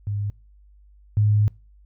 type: tone pair in turn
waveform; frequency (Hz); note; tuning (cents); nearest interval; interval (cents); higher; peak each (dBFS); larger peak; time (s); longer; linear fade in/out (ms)
sine; 102.3 / 104.99; G#2 / G#2; -26 / +19; unison; 45; second; -23 / -15; second; 0.07-0.3 / 1.17-1.48; second; 0
effects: noise-tail reverb RT60 0.3 s tail -24 dB re dry + added 50 Hz sine -49 dBFS peak until 1.85 s